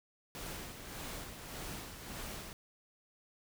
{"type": "noise with tremolo", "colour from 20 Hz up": "pink", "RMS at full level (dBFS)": -43, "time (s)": [0.35, 2.53], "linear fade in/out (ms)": 0, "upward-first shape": "sine", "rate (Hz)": 1.7, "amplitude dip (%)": 50, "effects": []}